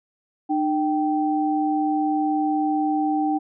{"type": "tone pair together", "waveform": "sine", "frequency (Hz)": [303.4, 778], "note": ["D#4", "G5"], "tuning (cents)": [-44, -13], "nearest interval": "octave + major third", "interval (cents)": 1631, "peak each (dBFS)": [-21, -23], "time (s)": [0.49, 3.39], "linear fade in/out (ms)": 20, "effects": []}